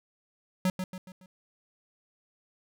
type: tone with echo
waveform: square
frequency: 185 Hz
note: F#3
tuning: in tune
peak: -24 dBFS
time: 0.65-0.7 s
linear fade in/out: 2 ms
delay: 140 ms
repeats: 4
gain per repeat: -7 dB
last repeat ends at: 1.26 s
effects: none